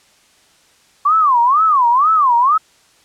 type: tone with vibrato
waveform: sine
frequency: 1108.7 Hz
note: C#6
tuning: in tune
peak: -9 dBFS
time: 1.05-2.58 s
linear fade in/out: 10 ms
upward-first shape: sine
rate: 2.1 Hz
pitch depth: 290 cents each way
effects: white hiss -52 dBFS RMS until 3.04 s + low-pass 8000 Hz 12 dB/octave